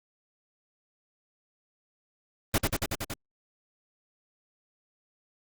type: noise with echo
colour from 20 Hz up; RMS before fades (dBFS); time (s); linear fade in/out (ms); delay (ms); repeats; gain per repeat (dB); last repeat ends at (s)
pink; -23; 2.54-2.58; 2; 93; 6; -2; 3.138
effects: Opus 24 kbps